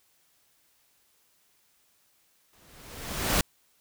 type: noise with exponential growth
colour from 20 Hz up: pink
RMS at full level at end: -22 dBFS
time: 2.53-3.41 s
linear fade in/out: 2 ms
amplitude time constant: 190 ms
effects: white hiss -67 dBFS RMS until 3.8 s